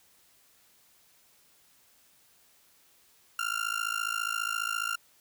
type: tone with amplitude modulation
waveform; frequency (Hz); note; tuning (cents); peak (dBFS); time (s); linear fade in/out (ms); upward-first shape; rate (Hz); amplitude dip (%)
30% pulse; 1393; F6; -5; -23; 3.39-4.96; 2; sine; 54.7; 95
effects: white hiss -63 dBFS RMS until 5.2 s